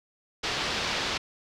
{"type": "low-pass noise", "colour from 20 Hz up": "white", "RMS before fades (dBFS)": -30, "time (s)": [0.43, 1.18], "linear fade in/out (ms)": 10, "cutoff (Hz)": 4700, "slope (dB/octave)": 24, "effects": []}